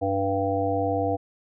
harmonic tone, 97.9 Hz, G2, 2 cents flat, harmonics 1 / 3 / 5 / 7 / 8, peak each -30 / -29 / -27 / -27 / -31 dBFS, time 0.01-1.17 s, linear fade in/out 20 ms, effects none

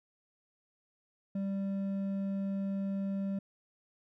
sine tone with hard clipping, 196 Hz, G3, in tune, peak -33 dBFS, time 1.35-3.39 s, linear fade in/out 5 ms, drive 5 dB, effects none

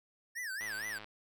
square tone with vibrato, 1743 Hz, A6, 17 cents flat, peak -38 dBFS, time 0.35-0.99 s, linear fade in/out 20 ms, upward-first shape sine, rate 4.3 Hz, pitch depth 240 cents each way
click train, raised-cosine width 0.3 ms, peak -31 dBFS, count 47, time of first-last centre 0.61-1.044 s, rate 106 Hz
effects none

